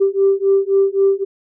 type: beating tone pair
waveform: sine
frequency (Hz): 390 / 393.8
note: G4 / G4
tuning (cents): -9 / +8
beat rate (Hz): 3.8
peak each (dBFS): -14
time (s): 0-1.25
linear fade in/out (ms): 20
effects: tanh soft clip ceiling -5 dBFS